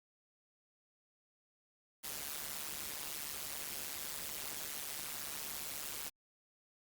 white noise with amplitude modulation, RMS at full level -39 dBFS, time 2.03-6.1 s, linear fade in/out 20 ms, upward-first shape sine, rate 146 Hz, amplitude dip 90%, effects Opus 48 kbps

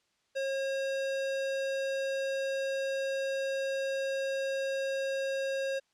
square tone, 541 Hz, C#5, 42 cents flat, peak -31 dBFS, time 0.35-5.8 s, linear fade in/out 20 ms, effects white hiss -74 dBFS RMS until 5.93 s + low-pass 6000 Hz 12 dB/octave

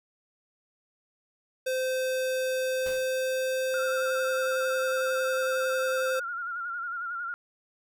square tone with pitch glide, 517 to 520 Hz, C5 to C5, -21 to -11 cents, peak -27 dBFS, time 1.66-6.2 s, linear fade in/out 10 ms, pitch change +10 cents, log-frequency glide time 2.6-3.65 s
pink noise with exponential decay, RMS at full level -39 dBFS, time 2.86-3.16 s, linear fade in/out 2 ms, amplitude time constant 64 ms
sine tone with vibrato, 1400 Hz, F6, 4 cents sharp, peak -31 dBFS, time 3.74-7.34 s, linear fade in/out 0 ms, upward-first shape sine, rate 11 Hz, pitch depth 63 cents each way
effects none

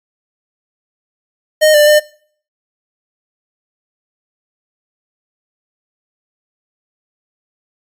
square tone with pitch steps, 617 / 594 / 602 Hz, D#5 / D5 / D5, -15 / +20 / +43 cents, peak -6 dBFS, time 1.61-2 s, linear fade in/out 20 ms, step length 130 ms, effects noise-tail reverb RT60 0.5 s tail -20 dB re dry + MP3 96 kbps

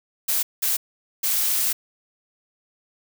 blue noise bursts at uneven times, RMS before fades -22 dBFS, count 3, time 0.28-0.43 / 0.62-0.77 / 1.23-1.73 s, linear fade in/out 10 ms, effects none

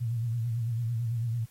sine tone with vibrato, 116.54 Hz, A#2, in tune, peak -27 dBFS, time 0-1.46 s, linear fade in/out 20 ms, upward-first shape triangle, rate 9 Hz, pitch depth 90 cents each way, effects white hiss -61 dBFS RMS until 1.5 s + AAC 48 kbps

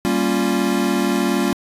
square chord, G half-diminished seventh, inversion none, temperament equal, 196 / 233.1 / 277.2 / 349.2 Hz, G3 / Bb3 / Db4 / F4, 0 / 0 / 0 / 0 cents, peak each -23 dBFS, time 0.05-1.53 s, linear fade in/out 0 ms, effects resampled to 32000 Hz

